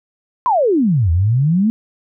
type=exponential two-way sweep; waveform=sine; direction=down then up; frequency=1053 to 79.8 to 230.1 Hz; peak=-11 dBFS; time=0.46-1.7 s; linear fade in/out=0 ms; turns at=1.11 s; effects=none